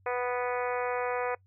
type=harmonic tone; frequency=246.9 Hz; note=B3; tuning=in tune; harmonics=2 / 3 / 4 / 5 / 6 / 7 / 8 / 9 / 10; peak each=-31 / -35 / -37 / -39 / -41 / -42 / -43 / -44 / -45 dBFS; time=0.06-1.35 s; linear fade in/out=5 ms; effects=noise-tail reverb RT60 0.1 s tail -23 dB re dry + added 95 Hz sine -60 dBFS peak until 1.46 s